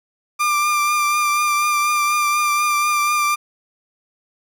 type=tone with vibrato; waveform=30% pulse; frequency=1191 Hz; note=D6; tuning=24 cents sharp; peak=-13 dBFS; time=0.39-3.36 s; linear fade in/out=20 ms; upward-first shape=triangle; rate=4.1 Hz; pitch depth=26 cents each way; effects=none